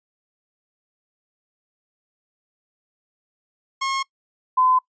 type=tone pair in turn; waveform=sawtooth / sine; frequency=1081 / 1020.3 Hz; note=C#6 / C6; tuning=-44 / -44 cents; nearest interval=minor second; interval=100 cents; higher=first; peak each=-18 / -14 dBFS; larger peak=second; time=3.81-4.03 / 4.57-4.79 s; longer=neither; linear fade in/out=10 ms; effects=noise-tail reverb RT60 0.1 s tail -23 dB re dry + resampled to 16000 Hz